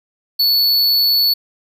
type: tone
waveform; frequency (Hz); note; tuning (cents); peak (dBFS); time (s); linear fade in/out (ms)
square; 4435; C#8; 0; -12; 0.39-1.34; 10
effects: none